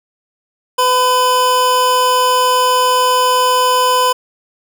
square tone pair together, 503 / 1007.5 Hz, B4 / B5, +32 / +34 cents, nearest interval octave, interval 1202 cents, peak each -17 / -12 dBFS, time 0.78-4.13 s, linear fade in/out 10 ms, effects none

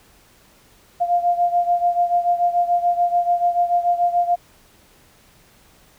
sine beating tone pair, 698.5 / 705.4 Hz, F5 / F5, 0 / +17 cents, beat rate 6.9 Hz, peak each -17 / -21 dBFS, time 1-4.36 s, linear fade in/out 20 ms, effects pink hiss -53 dBFS RMS until 5.98 s

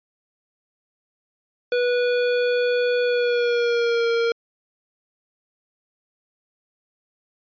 square tone with pitch glide, 489.7 to 464.6 Hz, B4 to A#4, -15 to -6 cents, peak -19 dBFS, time 1.72-4.32 s, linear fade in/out 2 ms, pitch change -91 cents, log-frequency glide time 3.03-4.08 s, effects resampled to 11025 Hz

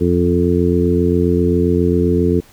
harmonic tone with a mistuned harmonic, 87.5 Hz, F2, 4 cents sharp, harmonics 1 / 2 / 3 / 4 / 5, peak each -18 / -18 / -18 / -18 / -18 dBFS, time 0-2.41 s, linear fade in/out 20 ms, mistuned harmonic 1, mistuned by -33 cents, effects pink hiss -47 dBFS RMS until 2.52 s

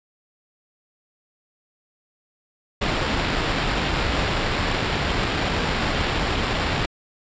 pink noise with sample-and-hold, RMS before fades -23 dBFS, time 2.81-6.86 s, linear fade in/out 10 ms, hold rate 6300 Hz, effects resampled to 16000 Hz

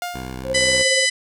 sawtooth tone with exponential decay, 707 Hz, F5, 21 cents sharp, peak -19 dBFS, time 0.02-0.67 s, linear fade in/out 1 ms, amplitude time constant 140 ms
10% pulse tone with vibrato, 64.1 Hz, C2, 35 cents flat, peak -21 dBFS, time 0.14-0.83 s, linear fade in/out 10 ms, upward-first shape sine, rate 7.9 Hz, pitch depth 33 cents each way
sine tone with tremolo, 529 Hz, C5, 19 cents sharp, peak -18 dBFS, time 0.44-1.07 s, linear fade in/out 50 ms, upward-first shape sine, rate 17 Hz, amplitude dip 60%
harmonic tone, 1000 Hz, B5, 21 cents sharp, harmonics 2 / 3 / 4 / 5 / 6 / 7 / 8 / 9 / 10, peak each -19 / -24 / -26 / -23 / -28 / -32 / -27 / -34 / -30 dBFS, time 0.54-1.1 s, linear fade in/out 10 ms
effects none

